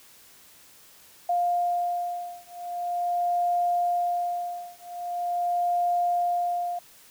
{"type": "beating tone pair", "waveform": "sine", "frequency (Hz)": [703, 703.43], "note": ["F5", "F5"], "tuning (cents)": [11, 12], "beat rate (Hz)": 0.43, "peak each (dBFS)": -27, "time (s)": [1.29, 6.79], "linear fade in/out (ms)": 5, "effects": ["white hiss -53 dBFS RMS until 7.1 s"]}